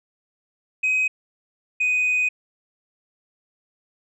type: tone pair in turn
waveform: sine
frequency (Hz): 2524 / 2496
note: D#7 / D#7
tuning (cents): +24 / +5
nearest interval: unison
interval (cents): 19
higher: first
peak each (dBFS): -16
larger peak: neither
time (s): 0.83-1.08 / 1.8-2.29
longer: second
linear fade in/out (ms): 10
effects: tanh soft clip ceiling -16 dBFS